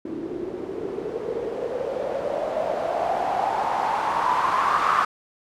blue noise with low-pass filter sweep, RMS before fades -25 dBFS, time 0.05-5.05 s, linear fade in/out 5 ms, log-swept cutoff 320 to 1200 Hz, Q 5.8, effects none

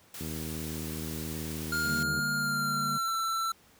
white noise, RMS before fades -42 dBFS, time 0.14-2.03 s, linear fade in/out 2 ms
click train, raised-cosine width 3 ms, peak -25 dBFS, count 157, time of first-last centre 0.21-2.19 s, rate 78.8 Hz
square tone with pitch glide, 1410 to 1338.6 Hz, F6 to E6, +16 to +26 cents, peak -29 dBFS, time 1.72-3.52 s, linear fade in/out 5 ms, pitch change -90 cents, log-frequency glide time 2.34-3.16 s
triangle chord, G minor, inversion second, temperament equal with one note detuned, 146.83 / 199.88 / 233.1 Hz, D3 / G3 / Bb3, 0 / +34 / 0 cents, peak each -35 / -38 / -37 dBFS, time 1.84-2.98 s, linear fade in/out 10 ms
effects pink hiss -60 dBFS RMS until 3.79 s + high-pass 80 Hz 12 dB/octave

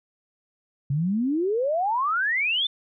sine exponential sweep, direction up, 133.3 to 3606 Hz, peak -21 dBFS, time 0.9-2.67 s, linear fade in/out 5 ms, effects none

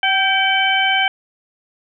harmonic tone with a mistuned harmonic, 767 Hz, G5, 38 cents flat, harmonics 1 / 2 / 3 / 4, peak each -19 / -19 / -19 / -19 dBFS, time 0.03-1.08 s, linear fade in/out 2 ms, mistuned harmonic 2, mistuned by +41 cents, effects none

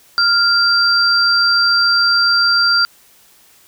sine tone pair together, 1396.9 / 4715 Hz, F6 / D8, 0 / +6 cents, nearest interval octave + major sixth, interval 2106 cents, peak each -13 dBFS, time 0.18-2.85 s, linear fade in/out 0 ms, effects white hiss -49 dBFS RMS until 3.67 s

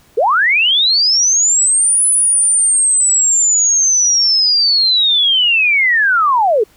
sine linear two-way sweep, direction up then down, 392 to 10060 to 392 Hz, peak -9 dBFS, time 0.17-6.64 s, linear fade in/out 10 ms, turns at 2.06 s, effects pink hiss -50 dBFS RMS until 6.76 s

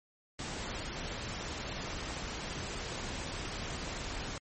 pink noise, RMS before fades -39 dBFS, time 0.39-4.38 s, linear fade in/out 2 ms, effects MP3 32 kbps

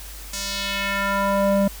square tone with band-pass filter sweep, 198.4 Hz, G3, 21 cents sharp, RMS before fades -22 dBFS, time 0.33-1.68 s, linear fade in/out 5 ms, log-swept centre 6900 to 400 Hz, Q 1.5, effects added 50 Hz sine -37 dBFS peak until 1.8 s + white hiss -40 dBFS RMS until 1.8 s

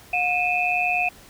sine tone cluster, 721 / 2465 / 2615 Hz, F#5 / D#7 / E7, -45 / -17 / -15 cents, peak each -24 dBFS, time 0.13-1.09 s, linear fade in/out 5 ms, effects pink hiss -48 dBFS RMS until 1.29 s

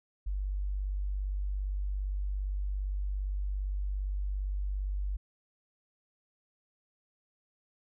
sine tone, 48.74 Hz, G1, 9 cents flat, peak -30 dBFS, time 0.26-5.17 s, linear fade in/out 10 ms, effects none

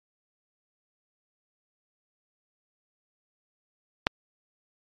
click, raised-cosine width 0.3 ms, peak -4 dBFS, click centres 4.069 s, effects MP3 64 kbps

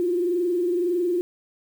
sine tone with frequency modulation, 352.5 Hz, F4, 16 cents sharp, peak -20 dBFS, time 0-1.21 s, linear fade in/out 0 ms, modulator 21.8 Hz, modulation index 0.64, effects 8-bit

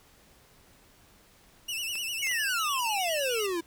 sawtooth tone with vibrato, 2775 Hz, F7, 12 cents flat, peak -28 dBFS, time 1.68-3.47 s, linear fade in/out 10 ms, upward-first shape sine, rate 9.9 Hz, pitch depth 110 cents each way
clicks, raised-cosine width 0.2 ms, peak -26 dBFS, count 3, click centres 1.955 / 2.27 / 2.314 s
square exponential sweep, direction down, 2256 to 325 Hz, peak -29 dBFS, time 2.22-3.61 s, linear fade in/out 10 ms
effects pink hiss -59 dBFS RMS until 3.66 s

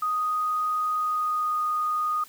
sine tone with pitch glide, 1244.5 to 1234.5 Hz, D#6 to D#6, 0 to -14 cents, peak -23 dBFS, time 0.02-2.24 s, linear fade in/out 5 ms, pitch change -14 cents, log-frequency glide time 0.94-1.61 s, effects white hiss -50 dBFS RMS until 2.28 s

